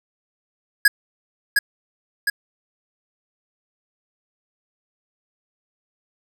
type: tone with echo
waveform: square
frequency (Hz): 1661.2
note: G#6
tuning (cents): 0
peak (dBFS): -10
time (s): 0.85-0.88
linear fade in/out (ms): 5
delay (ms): 710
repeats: 2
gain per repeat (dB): -4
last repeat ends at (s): 2.3
effects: none